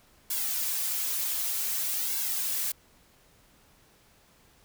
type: noise with flanger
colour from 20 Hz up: blue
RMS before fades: -30 dBFS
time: 0.3-2.72 s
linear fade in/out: 5 ms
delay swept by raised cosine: 1.6 to 5.4 ms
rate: 0.54 Hz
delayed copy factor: -0.85
effects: pink hiss -61 dBFS RMS until 4.64 s

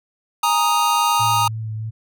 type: chord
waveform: square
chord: Ab suspended second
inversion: none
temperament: equal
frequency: 830.6 / 932.3 / 1244.5 Hz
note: Ab5 / Bb5 / Eb6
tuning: 0 / 0 / 0 cents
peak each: -24 / -19 / -20 dBFS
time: 0.43-1.48 s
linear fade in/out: 5 ms
type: tone with vibrato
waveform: sine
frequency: 110 Hz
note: A2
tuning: in tune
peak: -24 dBFS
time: 1.19-1.91 s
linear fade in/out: 20 ms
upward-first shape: sine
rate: 3.2 Hz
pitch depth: 19 cents each way
effects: none

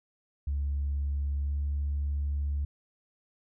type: tone with pitch glide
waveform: sine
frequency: 70.8 to 71.66 Hz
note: C#2 to D2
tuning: +37 to -42 cents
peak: -26 dBFS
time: 0.47-2.65 s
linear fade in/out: 5 ms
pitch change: +21 cents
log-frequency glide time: 1.43-1.53 s
effects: tanh soft clip ceiling -24 dBFS

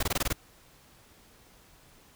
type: noise bursts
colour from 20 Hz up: pink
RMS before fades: -27 dBFS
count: 7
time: 0-0.329 s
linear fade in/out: 5 ms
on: 29 ms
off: 21 ms
effects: pink hiss -58 dBFS RMS until 2.15 s

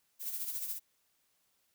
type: noise with tremolo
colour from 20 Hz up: violet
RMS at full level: -36 dBFS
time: 0.19-0.8 s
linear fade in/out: 50 ms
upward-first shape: sine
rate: 14 Hz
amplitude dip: 55%
effects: white hiss -75 dBFS RMS until 1.74 s

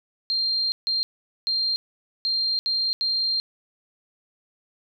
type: tone bursts at uneven times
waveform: sine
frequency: 4186 Hz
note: C8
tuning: in tune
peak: -21 dBFS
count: 6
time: 0.3-0.72 / 0.87-1.03 / 1.47-1.76 / 2.25-2.59 / 2.66-2.93 / 3.01-3.4 s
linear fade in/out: 0 ms
effects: none

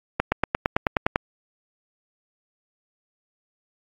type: accelerating click train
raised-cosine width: 0.5 ms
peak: -4 dBFS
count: 10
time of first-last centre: 0.2-1.159 s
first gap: 120 ms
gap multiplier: 0.97
effects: AAC 32 kbps

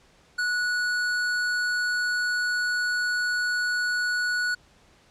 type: tone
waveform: square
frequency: 1468 Hz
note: F#6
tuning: 14 cents flat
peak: -24 dBFS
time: 0.38-4.55 s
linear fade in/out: 10 ms
effects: pink hiss -58 dBFS RMS until 5.1 s + low-pass 7000 Hz 12 dB/octave

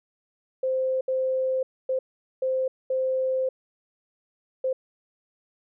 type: tone bursts at uneven times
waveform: sine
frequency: 521 Hz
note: C5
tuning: 7 cents flat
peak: -22 dBFS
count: 6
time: 0.63-1.01 / 1.08-1.63 / 1.89-1.99 / 2.42-2.68 / 2.9-3.49 / 4.64-4.73 s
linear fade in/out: 5 ms
effects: none

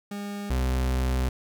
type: tone pair in turn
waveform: 40% pulse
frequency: 203 / 63.94 Hz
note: G#3 / C2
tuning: -39 / -39 cents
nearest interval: octave + minor sixth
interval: 2000 cents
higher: first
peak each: -31 / -22 dBFS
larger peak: second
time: 0.11-0.5 / 0.5-1.29 s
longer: second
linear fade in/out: 5 ms
effects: none

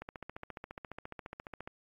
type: click train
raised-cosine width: 0.5 ms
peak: -27 dBFS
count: 25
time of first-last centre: 0.02-1.675 s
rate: 14.5 Hz
effects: AAC 48 kbps

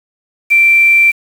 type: tone with quantisation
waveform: sine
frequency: 2349 Hz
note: D7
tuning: in tune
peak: -5 dBFS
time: 0.5-1.12 s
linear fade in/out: 20 ms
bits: 5
effects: none

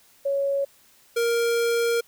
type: tone pair in turn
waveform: sine / square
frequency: 556 / 467.5 Hz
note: C#5 / A#4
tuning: +5 / +5 cents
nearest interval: minor third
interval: 300 cents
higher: first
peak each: -21 dBFS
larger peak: neither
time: 0.25-0.65 / 1.16-2.01 s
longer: second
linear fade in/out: 10 ms
effects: white hiss -57 dBFS RMS until 2.07 s

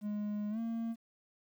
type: tone with pitch glide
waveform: triangle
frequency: 208.4 to 228.6 Hz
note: G#3 to A#3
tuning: +6 to -34 cents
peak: -32 dBFS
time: 0.01-0.96 s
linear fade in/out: 50 ms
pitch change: +160 cents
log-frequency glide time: 0.5-0.59 s
effects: 11-bit

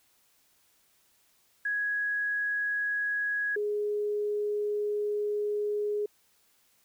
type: tone pair in turn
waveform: sine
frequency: 1665 / 416.2 Hz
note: G#6 / G#4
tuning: +4 / +4 cents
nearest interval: 2 octaves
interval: 2400 cents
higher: first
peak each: -27 dBFS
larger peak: neither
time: 1.65-3.56 / 3.56-6.06 s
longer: second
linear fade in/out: 5 ms
effects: white hiss -67 dBFS RMS until 6.84 s

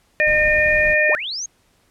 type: harmonic tone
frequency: 608 Hz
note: D#5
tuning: 40 cents flat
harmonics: 1 / 3 / 4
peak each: -19 / -16 / -19 dBFS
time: 0.2-1.15 s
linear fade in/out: 0 ms
type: noise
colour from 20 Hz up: brown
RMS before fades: -31 dBFS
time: 0.26-0.95 s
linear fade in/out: 20 ms
type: linear sweep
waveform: sine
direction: up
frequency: 293.4 to 6670 Hz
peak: -24 dBFS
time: 1.09-1.46 s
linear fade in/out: 5 ms
effects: pink hiss -60 dBFS RMS until 1.9 s + low-pass 12000 Hz 12 dB/octave

